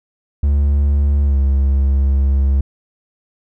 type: tone with pitch glide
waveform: triangle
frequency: 71.3 to 68.32 Hz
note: C#2 to C#2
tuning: +49 to -25 cents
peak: -9 dBFS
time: 0.43-2.61 s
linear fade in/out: 5 ms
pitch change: -74 cents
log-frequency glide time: 1.24-1.37 s
effects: none